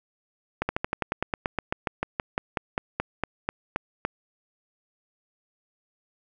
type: slowing click train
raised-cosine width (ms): 0.5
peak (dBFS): -10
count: 23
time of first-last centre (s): 0.62-4.05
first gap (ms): 70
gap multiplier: 1.07
effects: none